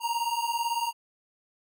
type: beating tone pair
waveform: square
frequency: 925 / 943 Hz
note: A#5 / A#5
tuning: -14 / +20 cents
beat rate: 18 Hz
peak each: -31 / -30 dBFS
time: 0-0.93 s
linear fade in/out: 50 ms
effects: none